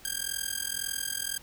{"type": "tone with amplitude modulation", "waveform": "5% pulse", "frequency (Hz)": 1600, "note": "G6", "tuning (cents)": 35, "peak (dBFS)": -16, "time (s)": [0.05, 1.38], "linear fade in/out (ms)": 0, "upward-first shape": "sine", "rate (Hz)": 41.9, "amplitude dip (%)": 90, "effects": ["pink hiss -53 dBFS RMS until 1.42 s"]}